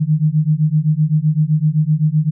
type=beating tone pair; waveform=sine; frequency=150 / 157.8 Hz; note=D3 / D#3; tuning=+37 / +25 cents; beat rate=7.8 Hz; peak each=-15 dBFS; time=0-2.31 s; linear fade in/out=20 ms; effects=none